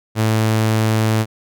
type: tone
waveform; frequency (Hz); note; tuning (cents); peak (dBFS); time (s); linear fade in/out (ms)
sawtooth; 110; A2; 0; -10; 0.15-1.26; 50
effects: none